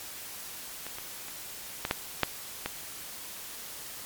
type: clicks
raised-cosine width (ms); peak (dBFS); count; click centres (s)
0.3; -22 / -24 / -27 / -13 / -9 / -6 / -14; 7; 0.866 / 0.985 / 1.284 / 1.851 / 1.911 / 2.233 / 2.66
effects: white hiss -42 dBFS RMS until 4.05 s + MP3 96 kbps